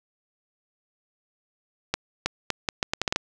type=accelerating click train; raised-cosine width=0.2 ms; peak=-6 dBFS; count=10; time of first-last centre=1.94-3.161 s; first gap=320 ms; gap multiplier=0.76; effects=none